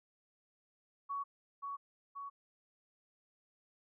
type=tone with echo; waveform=sine; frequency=1121 Hz; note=C#6; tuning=19 cents sharp; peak=-36 dBFS; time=1.09-1.24 s; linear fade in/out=20 ms; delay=530 ms; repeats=2; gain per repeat=-3 dB; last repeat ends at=2.3 s; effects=none